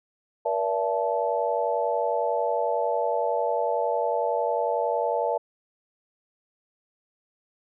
sine tone cluster, 476.8 / 577 / 668 / 870 Hz, A#4 / D5 / E5 / A5, +39 / -31 / +23 / -20 cents, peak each -28 dBFS, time 0.45-5.38 s, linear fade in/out 10 ms, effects none

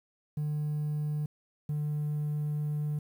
triangle tone pair in turn, 150 / 149.31 Hz, D3 / D3, +37 / +29 cents, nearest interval unison, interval 8 cents, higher first, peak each -26 dBFS, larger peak neither, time 0.37-1.26 / 1.69-2.99 s, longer second, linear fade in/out 5 ms, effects tanh soft clip ceiling -24 dBFS + 10-bit

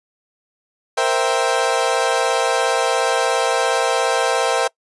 30% pulse chord, C dominant seventh, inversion third, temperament equal, 466.2 / 523.3 / 659.3 / 784 Hz, Bb4 / C5 / E5 / G5, 0 / 0 / 0 / 0 cents, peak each -19 dBFS, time 0.97-4.68 s, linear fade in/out 10 ms, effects noise-tail reverb RT60 0.1 s tail -24 dB re dry + resampled to 24000 Hz

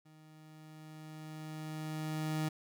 30% pulse tone with level ramp, 155.56 Hz, D#3, in tune, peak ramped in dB -55 to -29 dBFS, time 0.05-2.49 s, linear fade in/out 10 ms, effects none

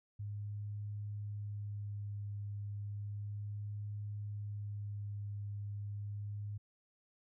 sine tone with vibrato, 102.9 Hz, G#2, 16 cents flat, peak -39 dBFS, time 0.19-6.58 s, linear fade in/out 10 ms, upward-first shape sine, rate 0.33 Hz, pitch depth 12 cents each way, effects none

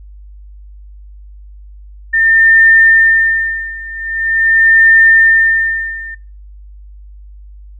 sine tone with tremolo, 1805 Hz, A6, 44 cents sharp, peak -4 dBFS, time 2.13-6.15 s, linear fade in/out 10 ms, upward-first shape sine, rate 0.44 Hz, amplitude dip 90%, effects noise-tail reverb RT60 0.4 s tail -25 dB re dry + added 50 Hz sine -32 dBFS peak until 7.79 s

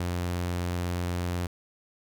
sawtooth tone, 88.2 Hz, F2, 18 cents sharp, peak -24 dBFS, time 0-1.47 s, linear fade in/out 5 ms, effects none

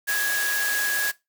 sine tone in noise, 1661.2 Hz, G#6, in tune, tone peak -23 dBFS, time 0.07-1.12 s, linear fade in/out 20 ms, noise white, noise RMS -28 dBFS, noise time 0.07-1.12 s, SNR +2 dB, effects noise-tail reverb RT60 0.2 s tail -19 dB re dry + high-pass 400 Hz 12 dB/octave

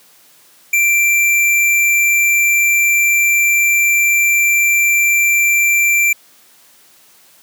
square tone, 2354 Hz, D7, 3 cents sharp, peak -11 dBFS, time 0.73-6.13 s, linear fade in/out 5 ms, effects white hiss -48 dBFS RMS until 7.42 s + high-pass 150 Hz 12 dB/octave

